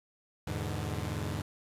sawtooth chord, E dominant seventh, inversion none, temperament equal with one note detuned, 82.41 / 103.83 / 123.47 / 148.45 Hz, E2 / G#2 / B2 / D3, 0 / 0 / 0 / +19 cents, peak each -34 / -33 / -38 / -35 dBFS, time 0.47-1.42 s, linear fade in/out 5 ms, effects resampled to 32000 Hz + 9-bit

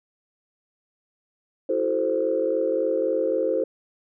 sine chord, F# half-diminished seventh, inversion third, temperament equal with one note detuned, 329.6 / 376.2 / 440 / 523.3 Hz, E4 / F#4 / A4 / C5, 0 / +29 / 0 / 0 cents, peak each -28 / -29 / -26 / -23 dBFS, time 1.69-3.64 s, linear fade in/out 5 ms, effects tanh soft clip ceiling -10 dBFS

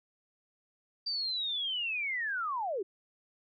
sine linear sweep, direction down, 4699 to 349.2 Hz, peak -31 dBFS, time 1.06-2.83 s, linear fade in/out 10 ms, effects none

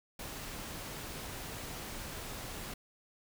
pink noise, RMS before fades -43 dBFS, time 0.19-2.74 s, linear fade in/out 5 ms, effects none

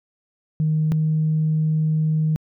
sine tone pair in turn, 155.56 / 156.19 Hz, D#3 / D#3, 0 / +7 cents, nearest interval unison, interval 7 cents, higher second, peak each -16 dBFS, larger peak neither, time 0.6-0.92 / 0.92-2.36 s, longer second, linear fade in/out 0 ms, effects tanh soft clip ceiling -12 dBFS

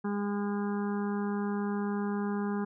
harmonic tone, 203.7 Hz, G#3, 33 cents flat, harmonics 1 / 2 / 4 / 5 / 6 / 7 / 8, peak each -30 / -36 / -42 / -44 / -46 / -47 / -48 dBFS, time 0.04-2.65 s, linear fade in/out 10 ms, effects none

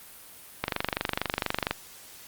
click train, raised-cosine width 0.3 ms, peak -9 dBFS, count 27, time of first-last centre 0.64-1.71 s, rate 24.3 Hz, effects white hiss -48 dBFS RMS until 2.27 s + Opus 32 kbps

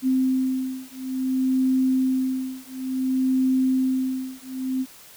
sine beating tone pair, 260 / 260.57 Hz, C4 / C4, -11 / -7 cents, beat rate 0.57 Hz, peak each -23 dBFS, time 0.02-4.86 s, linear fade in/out 50 ms, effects white hiss -47 dBFS RMS until 5.16 s

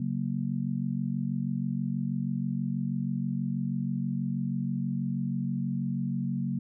sine chord, F# major, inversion second, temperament just, 138.75 / 185 / 231.2 Hz, C#3 / F#3 / A#3, +2 / 0 / -14 cents, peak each -32 dBFS, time 0-6.59 s, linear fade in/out 5 ms, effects none

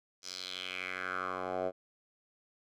10% pulse tone with band-pass filter sweep, 92.2 Hz, F#2, 6 cents flat, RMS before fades -38 dBFS, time 0.22-1.72 s, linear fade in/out 50 ms, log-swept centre 5700 to 590 Hz, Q 3.6, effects none

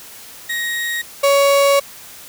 35% pulse tone pair in turn, 1882 / 559.5 Hz, A#6 / C#5, +16 / +16 cents, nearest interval octave + major sixth, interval 2100 cents, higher first, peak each -18 / -9 dBFS, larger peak second, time 0.49-1.02 / 1.23-1.8 s, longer second, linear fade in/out 10 ms, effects white hiss -38 dBFS RMS until 2.28 s

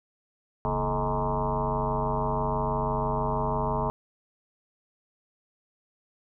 sine tone with frequency modulation, 532 Hz, C5, 29 cents sharp, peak -24 dBFS, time 0.65-3.9 s, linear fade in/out 0 ms, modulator 99.1 Hz, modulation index 5.4, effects none

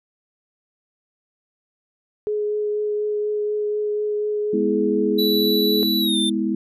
sine tone with vibrato, 420 Hz, G#4, 19 cents sharp, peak -20 dBFS, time 2.27-5.83 s, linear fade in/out 0 ms, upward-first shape triangle, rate 4.1 Hz, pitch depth 11 cents each way
sine chord, E major, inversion first, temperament equal with one note detuned, 207.7 / 246.9 / 325.8 Hz, G#3 / B3 / E4, 0 / 0 / -20 cents, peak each -23 / -25 / -23 dBFS, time 4.53-6.55 s, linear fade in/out 5 ms
square tone with pitch glide, 3945 to 3576 Hz, B7 to A7, -3 to +27 cents, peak -21 dBFS, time 5.18-6.3 s, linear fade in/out 10 ms, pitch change -170 cents, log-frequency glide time 6-6.18 s
effects none

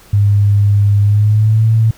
sine tone with pitch glide, 101.8 to 111.66 Hz, G#2 to A2, -34 to +26 cents, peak -7 dBFS, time 0.13-1.91 s, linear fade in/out 5 ms, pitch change +160 cents, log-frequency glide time 1.01-1.68 s, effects pink hiss -43 dBFS RMS until 1.97 s

